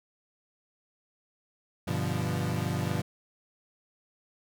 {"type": "chord", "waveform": "35% pulse", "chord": "G dominant seventh", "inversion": "none", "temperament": "equal with one note detuned", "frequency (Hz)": [98, 122.9, 146.83, 174.61], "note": ["G2", "B2", "D3", "F3"], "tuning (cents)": [0, -8, 0, 0], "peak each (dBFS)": -32, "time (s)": [1.87, 3.02], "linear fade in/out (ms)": 10, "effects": []}